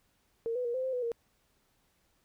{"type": "tone with pitch steps", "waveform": "sine", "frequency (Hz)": [459.5, 497.6, 474.6, 516, 522, 496.1, 466.5], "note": ["A#4", "B4", "A#4", "C5", "C5", "B4", "A#4"], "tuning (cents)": [-25, 13, 31, -24, -4, 8, 1], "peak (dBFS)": -30, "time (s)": [0.46, 1.118], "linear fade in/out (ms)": 0, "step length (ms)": 94, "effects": ["pink hiss -72 dBFS RMS until 2.24 s"]}